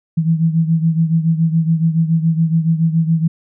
sine beating tone pair, 161.7 / 168.8 Hz, E3 / E3, -33 / +41 cents, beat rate 7.1 Hz, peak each -13 / -18 dBFS, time 0.17-3.28 s, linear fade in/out 10 ms, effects none

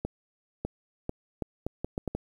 accelerating click train, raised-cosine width 2 ms, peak -17 dBFS, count 9, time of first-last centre 0.05-2.15 s, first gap 600 ms, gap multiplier 0.74, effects 9-bit

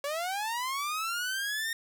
sawtooth linear sweep, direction up, 554.4 to 1848 Hz, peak -27 dBFS, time 0.04-1.73 s, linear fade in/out 2 ms, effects none

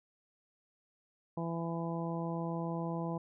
harmonic tone, 167.1 Hz, E3, 24 cents sharp, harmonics 1 / 2 / 3 / 4 / 5 / 6, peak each -36 / -41 / -43 / -44 / -45 / -45 dBFS, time 1.37-3.18 s, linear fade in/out 5 ms, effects none

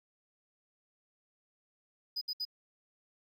triangle tone bursts, 4978 Hz, D#8, in tune, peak -32 dBFS, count 3, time 2.16-2.452 s, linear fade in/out 10 ms, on 54 ms, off 65 ms, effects none

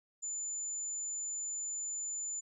sine tone, 7040 Hz, A8, in tune, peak -36 dBFS, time 0.22-2.41 s, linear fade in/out 20 ms, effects none

